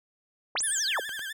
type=linear two-way sweep; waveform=sine; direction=up then down; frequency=150 to 10850 to 322.8 Hz; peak=-26 dBFS; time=0.55-1 s; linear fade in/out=5 ms; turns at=0.64 s
type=clicks; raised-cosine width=0.3 ms; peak=-26 dBFS; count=3; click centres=0.605 / 1.093 / 1.193 s
type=tone with vibrato; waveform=30% pulse; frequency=1661.2 Hz; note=G#6; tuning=in tune; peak=-31 dBFS; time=0.63-1.33 s; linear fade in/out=10 ms; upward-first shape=sine; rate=12 Hz; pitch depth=120 cents each way
effects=none